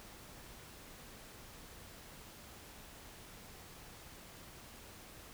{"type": "silence", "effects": ["pink hiss -54 dBFS RMS until 5.33 s"]}